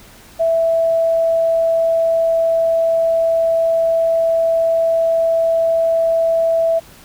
sine tone, 659.3 Hz, E5, in tune, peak -12 dBFS, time 0.39-6.8 s, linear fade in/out 20 ms, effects pink hiss -43 dBFS RMS until 7.04 s

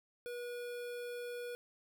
square tone with notch filter, 484.2 Hz, B4, 34 cents flat, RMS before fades -43 dBFS, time 0.26-1.55 s, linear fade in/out 0 ms, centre 6500 Hz, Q 1.6, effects none

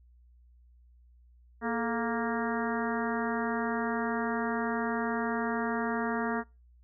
harmonic tone with a mistuned harmonic, 233.1 Hz, A#3, in tune, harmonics 1 / 2 / 3 / 4 / 5 / 6 / 7 / 8, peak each -32 / -35 / -37 / -38 / -39 / -40 / -40 / -41 dBFS, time 1.61-6.44 s, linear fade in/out 50 ms, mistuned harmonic 2, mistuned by -110 cents, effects noise-tail reverb RT60 0.3 s tail -26 dB re dry + added 60 Hz sine -56 dBFS peak until 6.83 s

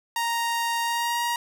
sawtooth tone with pitch glide, 932.3 to 947 Hz, A#5 to A#5, 0 to +27 cents, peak -20 dBFS, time 0.16-1.36 s, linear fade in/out 2 ms, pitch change +27 cents, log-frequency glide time 0.82-1.21 s, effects none

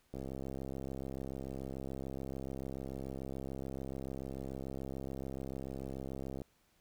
click train, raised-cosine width 2 ms, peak -29 dBFS, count 421, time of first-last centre 0.14-6.418 s, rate 66.9 Hz, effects pink hiss -72 dBFS RMS until 6.8 s

